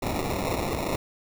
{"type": "noise with sample-and-hold", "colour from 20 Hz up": "blue", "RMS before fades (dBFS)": -28, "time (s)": [0.02, 0.96], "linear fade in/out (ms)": 5, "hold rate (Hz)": 1575, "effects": []}